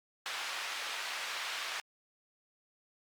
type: band-pass noise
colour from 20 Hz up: white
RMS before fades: -39 dBFS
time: 0.26-1.8 s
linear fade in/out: 0 ms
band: 880 to 3300 Hz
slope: 12 dB/octave
effects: Opus 48 kbps